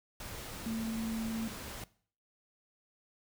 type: tone in noise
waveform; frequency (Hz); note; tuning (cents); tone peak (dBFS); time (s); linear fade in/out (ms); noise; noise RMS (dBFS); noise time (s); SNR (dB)
sine; 224.9; A3; +38; -33; 0.66-1.48; 2; pink; -44; 0.2-1.84; +8
effects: noise-tail reverb RT60 0.5 s tail -20 dB re dry

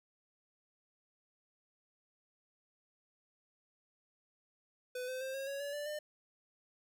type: tone with pitch steps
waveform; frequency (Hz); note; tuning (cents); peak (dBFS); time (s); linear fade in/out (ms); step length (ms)
square; 501 / 514.2 / 527.7 / 541.6 / 555.9 / 570.5 / 585.6 / 601; B4 / C5 / C5 / C#5 / C#5 / C#5 / D5 / D5; +25 / -30 / +15 / -40 / +5 / +50 / -5 / +40; -39; 4.95-5.99; 5; 130
effects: none

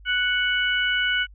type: harmonic tone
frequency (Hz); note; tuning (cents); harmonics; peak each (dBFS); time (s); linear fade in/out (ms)
740; F#5; 0; 2 / 3 / 4; -22 / -28 / -25; 0.05-1.27; 50
effects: added 50 Hz sine -44 dBFS peak until 1.34 s

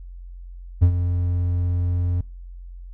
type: tone with ADSR envelope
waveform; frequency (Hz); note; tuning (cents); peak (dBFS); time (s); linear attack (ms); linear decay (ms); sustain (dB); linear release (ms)
triangle; 88.3; F2; +20; -7; 0.81-2.21; 20; 79; -10; 3
effects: noise-tail reverb RT60 0.4 s tail -25 dB re dry + added 44 Hz sine -35 dBFS peak until 2.93 s

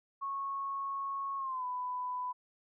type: tone with pitch glide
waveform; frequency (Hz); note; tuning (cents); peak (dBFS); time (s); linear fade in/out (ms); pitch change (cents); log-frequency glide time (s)
sine; 1100 to 997.1; C#6 to B5; -14 to +16; -34; 0.21-2.33; 20; -170; 1.37-1.65
effects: none

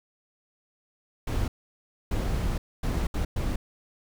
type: noise bursts at uneven times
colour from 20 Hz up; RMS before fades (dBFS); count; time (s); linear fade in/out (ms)
brown; -27; 5; 1.27-1.48 / 2.11-2.58 / 2.83-3.07 / 3.14-3.25 / 3.36-3.56; 5
effects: none

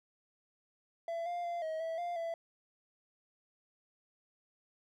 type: tone with pitch steps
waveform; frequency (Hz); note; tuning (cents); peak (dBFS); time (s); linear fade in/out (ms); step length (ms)
triangle; 671 / 700 / 690 / 635 / 654 / 698 / 667; E5 / F5 / F5 / D#5 / E5 / F5 / E5; +31 / +4 / -21 / +35 / -14 / -1 / +20; -33; 1.08-2.34; 2; 180
effects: none

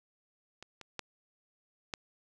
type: clicks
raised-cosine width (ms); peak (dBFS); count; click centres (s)
0.2; -29 / -29 / -19 / -18; 4; 0.626 / 0.813 / 0.993 / 1.938
effects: none

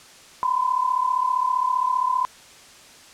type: tone pair together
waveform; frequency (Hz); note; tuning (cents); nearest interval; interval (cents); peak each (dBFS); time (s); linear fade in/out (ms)
sine; 987.8 / 1023; B5 / C6; 0 / -39; minor second; 61; -23 / -21; 0.43-2.25; 0
effects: white hiss -47 dBFS RMS until 3.13 s + low-pass 8000 Hz 12 dB/octave

